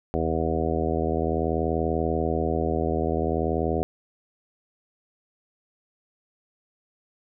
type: harmonic tone with a mistuned harmonic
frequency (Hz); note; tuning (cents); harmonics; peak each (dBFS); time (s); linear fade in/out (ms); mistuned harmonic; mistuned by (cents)
80.5; E2; -41; 1 / 2 / 3 / 4 / 5 / 6 / 7 / 8 / 9; -29 / -32 / -31 / -31 / -29 / -31 / -34 / -34 / -32; 0.14-3.83; 0; 1; -82
effects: none